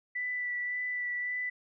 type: tone with vibrato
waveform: sine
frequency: 1975.5 Hz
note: B6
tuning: in tune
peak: -31 dBFS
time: 0.15-1.5 s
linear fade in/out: 10 ms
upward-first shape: sine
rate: 1.8 Hz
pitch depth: 14 cents each way
effects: none